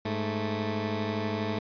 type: tone pair together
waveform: 15% pulse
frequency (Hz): 103.83 / 220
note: G#2 / A3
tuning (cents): 0 / 0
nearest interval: octave + minor second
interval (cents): 1300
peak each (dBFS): -25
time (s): 0.05-1.59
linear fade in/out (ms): 5
effects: resampled to 11025 Hz